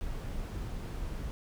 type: noise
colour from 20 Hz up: brown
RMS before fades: -37 dBFS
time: 0.01-1.31 s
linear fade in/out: 0 ms
effects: none